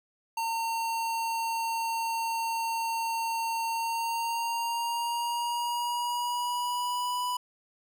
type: tone with pitch glide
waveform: square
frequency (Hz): 912 to 988.8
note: A#5 to B5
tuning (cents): -38 to +2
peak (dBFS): -29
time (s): 0.37-7.37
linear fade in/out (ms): 5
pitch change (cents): +140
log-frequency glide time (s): 3.69-7.23
effects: none